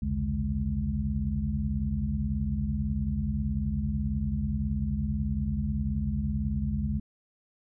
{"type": "tone cluster", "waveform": "sine", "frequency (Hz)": [62.3, 80.6, 134.1, 144.5, 210.1], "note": ["B1", "E2", "C3", "D3", "G#3"], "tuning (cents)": [16, -38, 43, -28, 20], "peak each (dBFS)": [-32, -32, -39, -34, -31], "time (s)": [0.02, 7], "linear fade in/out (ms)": 5, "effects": []}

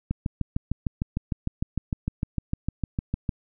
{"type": "click train", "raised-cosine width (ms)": 5, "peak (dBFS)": -13, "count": 22, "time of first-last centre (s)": [0.11, 3.292], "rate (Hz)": 6.6, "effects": []}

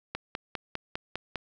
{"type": "click train", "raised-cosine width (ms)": 0.3, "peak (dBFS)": -16, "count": 7, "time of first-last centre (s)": [0.15, 1.357], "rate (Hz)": 4.97, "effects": []}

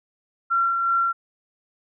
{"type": "tone with tremolo", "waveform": "sine", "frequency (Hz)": 1366, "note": "F6", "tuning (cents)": -39, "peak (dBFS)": -17, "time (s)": [0.5, 1.13], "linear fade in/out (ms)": 20, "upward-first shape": "sine", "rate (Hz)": 2.7, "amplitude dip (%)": 35, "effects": []}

